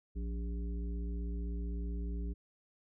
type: harmonic tone with a mistuned harmonic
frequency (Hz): 57.7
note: A#1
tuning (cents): -17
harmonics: 1 / 3 / 5 / 7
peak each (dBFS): -35 / -45 / -49 / -52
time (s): 0.15-2.34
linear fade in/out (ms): 20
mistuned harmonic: 3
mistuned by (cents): +78
effects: none